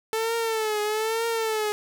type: tone with vibrato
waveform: sawtooth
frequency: 440 Hz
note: A4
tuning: in tune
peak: -20 dBFS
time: 0.13-1.72 s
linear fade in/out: 0 ms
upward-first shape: triangle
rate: 1.1 Hz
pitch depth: 92 cents each way
effects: none